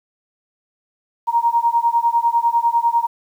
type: beating tone pair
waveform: sine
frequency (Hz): 931 / 941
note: A#5 / A#5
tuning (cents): -2 / +16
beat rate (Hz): 10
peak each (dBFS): -17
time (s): 1.27-3.07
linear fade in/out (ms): 20
effects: 8-bit